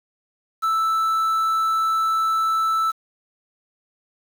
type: tone with quantisation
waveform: triangle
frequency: 1318.5 Hz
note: E6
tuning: in tune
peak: -16 dBFS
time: 0.62-2.92 s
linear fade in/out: 20 ms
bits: 7
effects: none